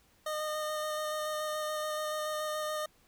25% pulse tone with vibrato, 612 Hz, D#5, 29 cents flat, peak -29 dBFS, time 0.26-2.86 s, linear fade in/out 5 ms, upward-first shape square, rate 7 Hz, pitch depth 9 cents each way, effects pink hiss -66 dBFS RMS until 3.07 s

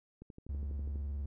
click train, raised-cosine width 3 ms, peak -36 dBFS, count 10, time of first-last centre 0.22-0.958 s, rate 12.2 Hz
triangle tone with vibrato, 70.7 Hz, C#2, 35 cents sharp, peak -33 dBFS, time 0.49-1.26 s, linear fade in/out 5 ms, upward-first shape square, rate 20 Hz, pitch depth 110 cents each way
effects none

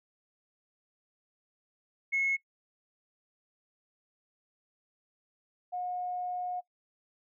sine tone pair in turn, 2180 / 721.8 Hz, C#7 / F#5, -29 / -43 cents, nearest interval octave + perfect fifth, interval 1914 cents, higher first, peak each -25 / -32 dBFS, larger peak first, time 2.12-2.37 / 5.72-6.61 s, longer second, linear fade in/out 20 ms, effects noise-tail reverb RT60 0.1 s tail -21 dB re dry + tanh soft clip ceiling -21 dBFS

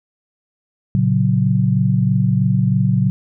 sine chord, F# major, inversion first, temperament just, 115.62 / 138.75 / 185 Hz, A#2 / C#3 / F#3, -14 / +2 / 0 cents, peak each -17 dBFS, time 0.95-3.1 s, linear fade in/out 0 ms, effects none

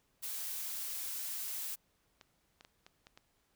blue noise, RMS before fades -40 dBFS, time 0.22-1.76 s, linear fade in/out 20 ms
clicks, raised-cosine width 0.2 ms, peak -36 dBFS, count 6, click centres 2.212 / 2.609 / 2.649 / 2.865 / 3.069 / 3.175 s
effects pink hiss -75 dBFS RMS until 3.55 s

